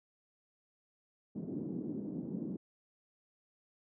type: band-pass noise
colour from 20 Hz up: white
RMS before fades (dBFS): -40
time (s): 1.35-2.57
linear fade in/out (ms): 10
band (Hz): 170 to 300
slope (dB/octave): 24
effects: none